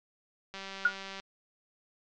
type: click train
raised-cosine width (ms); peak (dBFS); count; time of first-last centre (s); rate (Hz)
0.2; -24; 129; 0.54-1.2; 194
type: tone with exponential decay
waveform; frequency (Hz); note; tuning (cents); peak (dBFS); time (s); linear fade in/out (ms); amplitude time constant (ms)
sine; 1440; F#6; -47; -17; 0.85-0.95; 5; 20
effects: low-pass 5000 Hz 12 dB/octave + MP3 96 kbps